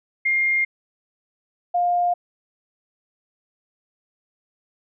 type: tone pair in turn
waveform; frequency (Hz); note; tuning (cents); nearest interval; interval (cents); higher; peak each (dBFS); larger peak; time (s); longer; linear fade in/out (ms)
sine; 2120 / 705.7; C7 / F5; +22 / +18; octave + perfect fifth; 1904; first; -17; neither; 0.25-0.65 / 1.74-2.14; neither; 10
effects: none